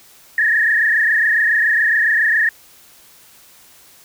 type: tone with frequency modulation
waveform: sine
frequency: 1786 Hz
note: A6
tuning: 25 cents sharp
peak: -12 dBFS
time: 0.38-2.49 s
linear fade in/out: 2 ms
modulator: 27.2 Hz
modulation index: 3.6
effects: white hiss -47 dBFS RMS until 4.04 s